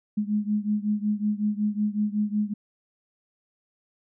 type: beating tone pair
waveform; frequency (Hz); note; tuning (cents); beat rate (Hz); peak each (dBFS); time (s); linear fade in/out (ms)
sine; 207.7 / 213.1; G#3 / G#3; 0 / +45; 5.4; -25 / -27; 0.17-2.54; 10
effects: none